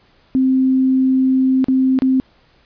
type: tone with dropouts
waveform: sine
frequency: 261.6 Hz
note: C4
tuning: in tune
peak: -11 dBFS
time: 0.35-2.2 s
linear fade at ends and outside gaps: 0 ms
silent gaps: 1.643-1.684 / 1.989-2.021 s
effects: pink hiss -54 dBFS RMS until 2.65 s + resampled to 11025 Hz